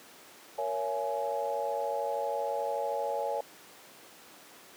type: chord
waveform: sine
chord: A# half-diminished seventh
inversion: none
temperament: just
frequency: 466.2 / 559.4 / 671.3 / 839.1 Hz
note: A#4 / C#5 / E5 / G#5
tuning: 0 / +16 / +31 / +18 cents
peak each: -36 / -33 / -37 / -34 dBFS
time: 0.58-3.41 s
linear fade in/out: 5 ms
effects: pink hiss -52 dBFS RMS until 4.76 s + high-pass 300 Hz 12 dB/octave